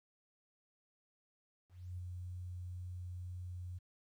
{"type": "tone with ADSR envelope", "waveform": "sine", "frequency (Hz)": 89.8, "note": "F2", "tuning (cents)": 49, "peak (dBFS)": -40, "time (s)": [1.69, 3.79], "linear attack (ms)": 290, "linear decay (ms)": 9, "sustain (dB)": -2, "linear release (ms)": 15, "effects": ["12-bit"]}